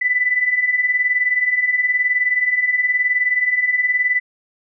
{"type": "beating tone pair", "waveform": "sine", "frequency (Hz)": [1975.5, 1994.5], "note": ["B6", "B6"], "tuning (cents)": [0, 17], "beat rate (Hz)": 19, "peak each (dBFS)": [-21, -16], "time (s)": [0.01, 4.2], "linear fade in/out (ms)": 10, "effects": []}